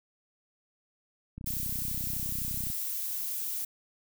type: click train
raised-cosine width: 5 ms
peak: -28 dBFS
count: 43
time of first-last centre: 1.38-2.701 s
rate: 31.8 Hz
type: noise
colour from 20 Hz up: violet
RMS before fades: -34 dBFS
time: 1.46-3.65 s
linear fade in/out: 5 ms
effects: none